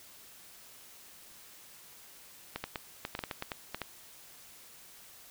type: clicks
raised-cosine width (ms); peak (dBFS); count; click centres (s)
0.3; -19; 12; 2.56 / 2.64 / 2.758 / 3.051 / 3.151 / 3.191 / 3.238 / 3.312 / 3.424 / 3.518 / 3.746 / 3.817
effects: white hiss -54 dBFS RMS until 5.3 s